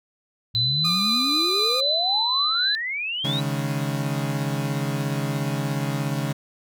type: exponential sweep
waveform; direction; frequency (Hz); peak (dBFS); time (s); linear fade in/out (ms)
sine; up; 110 to 3979; -25; 0.54-3.41; 20
type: tone with tremolo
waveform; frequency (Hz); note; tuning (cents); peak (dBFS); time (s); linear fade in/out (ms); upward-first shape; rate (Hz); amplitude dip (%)
sine; 4013; B7; +27; -19; 0.55-2.75; 0; triangle; 3.9; 25
type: tone with vibrato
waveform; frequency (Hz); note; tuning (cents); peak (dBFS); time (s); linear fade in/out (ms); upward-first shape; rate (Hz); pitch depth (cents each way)
sawtooth; 1212; D#6; -46; -23; 0.84-1.81; 10; sine; 10; 28
type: chord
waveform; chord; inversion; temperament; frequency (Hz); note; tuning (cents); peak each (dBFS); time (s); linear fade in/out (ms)
35% pulse; C# suspended second; none; equal; 138.59 / 155.56 / 207.7; C#3 / D#3 / G#3; 0 / 0 / 0; -24 / -27 / -30; 3.24-6.33; 10
effects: none